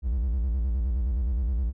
triangle tone with vibrato, 61 Hz, B1, 21 cents flat, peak -21 dBFS, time 0.02-1.73 s, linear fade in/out 50 ms, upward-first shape square, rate 9.6 Hz, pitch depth 160 cents each way, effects none

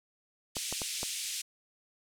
white band-pass noise, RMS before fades -37 dBFS, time 0.55-1.42 s, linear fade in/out 10 ms, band 2400 to 9600 Hz, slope 24 dB/octave
clicks, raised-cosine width 1 ms, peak -23 dBFS, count 4, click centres 0.568 / 0.726 / 0.818 / 1.031 s
effects none

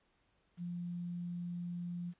sine tone with quantisation, 174.61 Hz, F3, in tune, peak -38 dBFS, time 0.57-2.14 s, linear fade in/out 50 ms, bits 11, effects pink hiss -75 dBFS RMS until 2.19 s + resampled to 8000 Hz

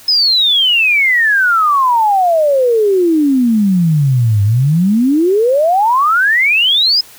sine exponential two-way sweep, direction down then up, 5160 to 99 to 5160 Hz, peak -8 dBFS, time 0.08-7.01 s, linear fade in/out 5 ms, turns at 4.43 s, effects white hiss -39 dBFS RMS until 7.18 s

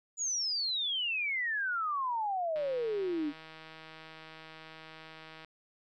sine exponential sweep, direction down, 7000 to 281.7 Hz, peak -30 dBFS, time 0.17-3.33 s, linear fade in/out 50 ms
click train, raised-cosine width 0.3 ms, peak -33 dBFS, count 460, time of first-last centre 2.56-5.447 s, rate 159 Hz
effects none

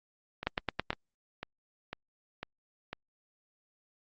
two click trains, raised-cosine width 0.3 ms, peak -12 / -20 dBFS, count 5 / 6, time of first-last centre 0.47-0.905 / 0.43-2.93 s, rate 9.2 / 2 Hz, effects low-pass 4000 Hz 12 dB/octave + Opus 48 kbps

